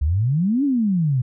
sine exponential two-way sweep, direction up then down, 67.7 to 293.7 to 120.3 Hz, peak -16 dBFS, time 0.01-1.22 s, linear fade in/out 10 ms, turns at 0.64 s, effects none

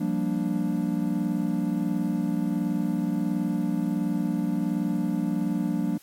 triangle chord, G minor seventh, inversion third, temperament equal, 174.61 / 196 / 233.1 / 293.7 Hz, F3 / G3 / Bb3 / D4, 0 / 0 / 0 / 0 cents, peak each -27 dBFS, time 0-5.98 s, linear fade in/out 10 ms, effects white hiss -55 dBFS RMS until 6.02 s + MP3 64 kbps

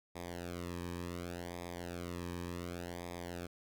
sawtooth tone with flanger, 87.31 Hz, F2, in tune, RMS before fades -43 dBFS, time 0.15-3.47 s, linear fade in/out 10 ms, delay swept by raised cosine 0.69 to 1.45 ms, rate 0.68 Hz, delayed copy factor -0.9, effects none

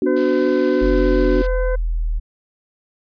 sine chord, B minor, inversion none, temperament equal, 246.9 / 293.7 / 370 Hz, B3 / D4 / F#4, 0 / 0 / 0 cents, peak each -22 / -19 / -18 dBFS, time 0.02-1.42 s, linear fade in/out 2 ms
harmonic tone, 509 Hz, C5, 48 cents flat, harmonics 1 / 2 / 3 / 4, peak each -20 / -34 / -31 / -42 dBFS, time 0.06-1.76 s, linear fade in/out 10 ms
white noise, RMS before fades -34 dBFS, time 0.16-1.47 s, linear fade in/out 5 ms
sine linear sweep, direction down, 47.51 to 38.89 Hz, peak -17 dBFS, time 0.81-2.2 s, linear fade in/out 20 ms
effects resampled to 11025 Hz

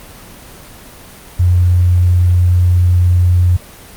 sine tone, 89 Hz, F2, 33 cents sharp, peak -7 dBFS, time 1.39-3.57 s, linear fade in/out 10 ms, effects pink hiss -36 dBFS RMS until 3.96 s + Opus 24 kbps

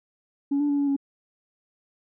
sine tone with pitch steps, 281.3 / 291.2 / 285.4 / 283.7 / 277.9 Hz, C#4 / D4 / D4 / C#4 / C#4, +26 / -15 / -49 / +40 / +4 cents, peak -19 dBFS, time 0.51-0.965 s, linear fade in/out 10 ms, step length 91 ms, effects tanh soft clip ceiling -18 dBFS

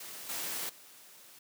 white noise with level steps, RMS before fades -45 / -37 / -55 dBFS, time 0-1.39 s, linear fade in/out 5 ms, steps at 0.29 / 0.69 s, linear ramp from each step 5 ms, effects high-pass 150 Hz 12 dB/octave

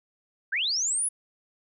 sine linear sweep, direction up, 1452 to 10548 Hz, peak -24 dBFS, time 0.52-1.09 s, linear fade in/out 10 ms, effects none

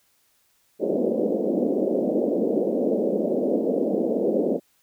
white band-pass noise, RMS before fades -23 dBFS, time 0.79-4.6 s, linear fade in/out 50 ms, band 200 to 570 Hz, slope 48 dB/octave, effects white hiss -65 dBFS RMS until 4.82 s

